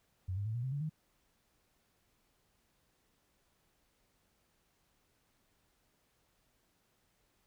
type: tone with pitch steps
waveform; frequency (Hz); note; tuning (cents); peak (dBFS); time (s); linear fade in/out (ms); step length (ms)
sine; 92.5 / 100.87 / 110 / 119.96 / 130.81 / 142.65 / 155.57; F#2 / G2 / A2 / B2 / C3 / C#3 / D#3; 0 / +50 / 0 / -50 / 0 / +50 / 0; -34; 0.28-0.896; 10; 88
effects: pink hiss -75 dBFS RMS until 7.46 s